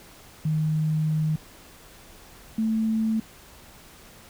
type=tone pair in turn; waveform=sine; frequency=155.5 / 221.1 Hz; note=D#3 / A3; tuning=-1 / +9 cents; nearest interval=tritone; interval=610 cents; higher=second; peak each=-21 / -21 dBFS; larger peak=neither; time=0.45-1.36 / 2.58-3.2 s; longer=first; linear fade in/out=5 ms; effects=pink hiss -49 dBFS RMS until 4.29 s